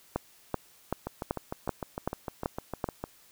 two click trains, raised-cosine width 1 ms, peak -19 / -14 dBFS, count 14 / 8, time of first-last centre 1.07-3.04 / 0.16-2.842 s, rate 6.6 / 2.61 Hz, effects white hiss -59 dBFS RMS until 3.31 s

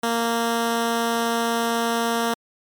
10% pulse tone, 231.7 Hz, A#3, 10 cents flat, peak -12 dBFS, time 0.03-2.34 s, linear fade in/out 5 ms, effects MP3 96 kbps

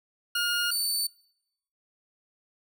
20% pulse tone pair in turn, 1424 / 4521 Hz, F6 / C#8, +33 / +33 cents, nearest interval octave + minor sixth, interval 2000 cents, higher second, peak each -20 / -20 dBFS, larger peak neither, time 0.35-0.71 / 0.71-1.07 s, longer neither, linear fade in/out 5 ms, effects noise-tail reverb RT60 0.8 s tail -25 dB re dry

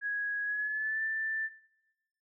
sine tone with pitch glide, 1661.2 to 1770.2 Hz, G#6 to A6, 0 to +10 cents, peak -30 dBFS, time 0.01-1.5 s, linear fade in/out 50 ms, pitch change +110 cents, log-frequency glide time 0.43-1.02 s, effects noise-tail reverb RT60 1.0 s tail -18 dB re dry

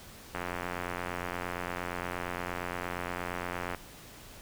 click train, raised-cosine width 0.5 ms, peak -19 dBFS, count 302, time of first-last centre 0.35-3.747 s, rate 88.6 Hz, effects pink hiss -50 dBFS RMS until 4.41 s

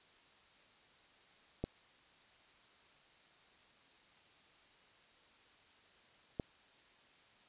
clicks, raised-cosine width 2 ms, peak -23 dBFS, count 2, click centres 1.64 / 6.398 s, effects white hiss -65 dBFS RMS until 7.48 s + resampled to 8000 Hz

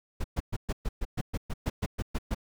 brown noise bursts, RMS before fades -29 dBFS, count 14, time 0.2-2.348 s, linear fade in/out 10 ms, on 42 ms, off 120 ms, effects none

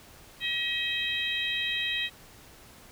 harmonic tone, 637 Hz, D#5, 41 cents sharp, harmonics 3 / 4 / 5 / 6, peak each -33 / -33 / -33 / -33 dBFS, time 0.4-2.1 s, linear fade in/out 50 ms, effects pink hiss -52 dBFS RMS until 2.91 s

